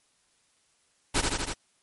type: noise with echo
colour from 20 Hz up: pink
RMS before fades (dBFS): -24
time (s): 1.14-1.22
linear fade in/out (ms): 20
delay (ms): 80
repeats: 4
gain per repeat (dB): -2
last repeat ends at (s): 1.54
effects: white hiss -68 dBFS RMS until 1.82 s + MP3 48 kbps